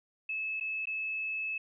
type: tone with dropouts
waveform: sine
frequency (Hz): 2600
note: E7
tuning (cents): -24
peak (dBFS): -32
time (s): 0.29-1.58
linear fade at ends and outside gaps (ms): 5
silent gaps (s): 0.6-0.608 / 0.856-0.87
effects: none